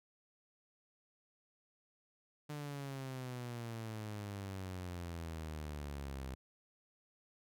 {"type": "exponential sweep", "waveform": "sawtooth", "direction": "down", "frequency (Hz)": [150, 65], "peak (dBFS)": -38, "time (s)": [2.49, 6.35], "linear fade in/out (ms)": 10, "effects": []}